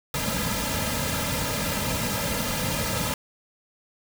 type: noise with comb filter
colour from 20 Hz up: pink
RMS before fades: -27 dBFS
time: 0.14-3.14 s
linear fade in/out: 2 ms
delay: 2.7 ms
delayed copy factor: -0.85
effects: none